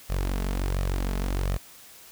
sawtooth tone with flanger, 46.49 Hz, F#1, 9 cents sharp, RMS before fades -27 dBFS, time 0.09-1.58 s, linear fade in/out 20 ms, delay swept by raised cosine 1.6 to 4.7 ms, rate 1.4 Hz, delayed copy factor +0.5, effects white hiss -49 dBFS RMS until 2.11 s

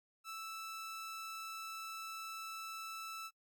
sawtooth tone, 1318.5 Hz, E6, in tune, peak -40 dBFS, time 0.24-3.31 s, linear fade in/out 50 ms, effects noise-tail reverb RT60 0.1 s tail -22 dB re dry

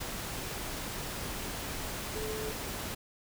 sine tone in noise, 433.2 Hz, A4, 27 cents flat, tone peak -37 dBFS, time 2.15-2.52 s, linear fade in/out 10 ms, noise pink, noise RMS -38 dBFS, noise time 0-2.95 s, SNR -2 dB, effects none

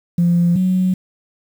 sine tone pair in turn, 173 / 184.88 Hz, F3 / F#3, -16 / -1 cents, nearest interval minor second, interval 115 cents, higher second, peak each -10 / -12 dBFS, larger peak first, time 0.18-0.56 / 0.56-0.94 s, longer neither, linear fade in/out 5 ms, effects tanh soft clip ceiling -7 dBFS + 7-bit

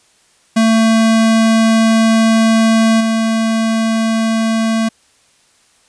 square tone with level steps, 223.9 Hz, A3, 30 cents sharp, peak -9 / -13 dBFS, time 0.56-4.89 s, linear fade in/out 10 ms, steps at 3 s, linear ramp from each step 10 ms, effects white hiss -53 dBFS RMS until 5.88 s + resampled to 22050 Hz

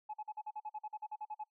sine tone bursts, 851 Hz, G#5, 42 cents sharp, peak -38 dBFS, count 15, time 0.09-1.439 s, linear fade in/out 10 ms, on 47 ms, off 46 ms, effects noise-tail reverb RT60 0.1 s tail -21 dB re dry + tanh soft clip ceiling -35 dBFS

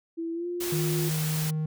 sine tone with pitch glide, 331.4 to 351.1 Hz, E4 to F4, +9 to +9 cents, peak -29 dBFS, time 0.17-1.1 s, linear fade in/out 20 ms, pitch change +100 cents, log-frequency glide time 0.33-0.47 s
white noise, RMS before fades -34 dBFS, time 0.6-1.51 s, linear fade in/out 10 ms
triangle tone, 155.56 Hz, D#3, in tune, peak -24 dBFS, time 0.72-1.66 s, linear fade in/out 5 ms
effects none

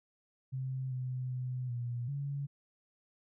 sine tone with pitch steps, 131 / 127.6 / 126.7 / 120.5 / 140.9 Hz, C3 / C3 / B2 / B2 / C#3, +2 / -43 / +45 / -42 / +29 cents, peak -34 dBFS, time 0.52-2.47 s, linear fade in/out 20 ms, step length 390 ms, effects none

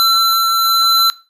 square tone pair together, 1347 / 4040 Hz, E6 / B7, +37 / +39 cents, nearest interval octave + perfect fifth, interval 1902 cents, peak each -14 dBFS, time 0-1.1 s, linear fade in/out 0 ms, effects noise-tail reverb RT60 0.3 s tail -19 dB re dry + resampled to 32000 Hz

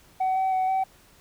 sine tone with pitch steps, 753 / 761 / 750 / 763 Hz, F#5 / F#5 / F#5 / G5, +30 / +48 / +23 / -47 cents, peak -19 dBFS, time 0.2-0.84 s, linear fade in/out 10 ms, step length 160 ms, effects tanh soft clip ceiling -20 dBFS + pink hiss -56 dBFS RMS until 1.2 s

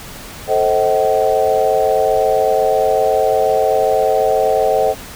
sine chord, A diminished seventh, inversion none, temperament just, 440 / 528 / 633.6 / 760.3 Hz, A4 / C5 / Eb5 / Gb5, 0 / +16 / +31 / +47 cents, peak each -17 dBFS, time 0.47-4.95 s, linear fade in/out 50 ms, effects pink hiss -33 dBFS RMS until 5.15 s

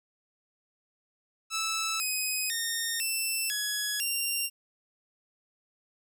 10% pulse tone with pitch steps, 1314 / 2516 / 1838 / 2669 / 1680 / 2773 Hz, E6 / D#7 / A#6 / E7 / G#6 / F7, -6 / +19 / -25 / +21 / +19 / -13 cents, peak -20 dBFS, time 1.5-4.5 s, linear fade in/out 50 ms, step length 500 ms, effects none

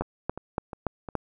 two click trains, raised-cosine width 1 ms, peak -22 / -12 dBFS, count 4 / 5, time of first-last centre 0.02-1.088 / 0.01-1.153 s, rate 2.81 / 3.5 Hz, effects none

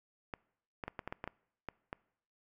clicks, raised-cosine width 0.5 ms, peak -24 dBFS, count 10, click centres 0.338 / 0.838 / 0.88 / 0.992 / 1.076 / 1.125 / 1.241 / 1.276 / 1.687 / 1.929 s, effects noise-tail reverb RT60 0.7 s tail -24 dB re dry

